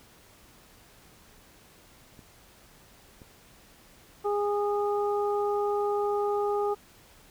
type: clicks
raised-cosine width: 3 ms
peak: -35 dBFS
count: 2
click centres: 2.192 / 3.218 s
type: harmonic tone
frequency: 410.5 Hz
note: G#4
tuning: 20 cents flat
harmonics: 1 / 2 / 3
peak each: -26 / -31 / -35 dBFS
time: 4.24-6.75 s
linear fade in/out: 20 ms
effects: pink hiss -56 dBFS RMS until 7.3 s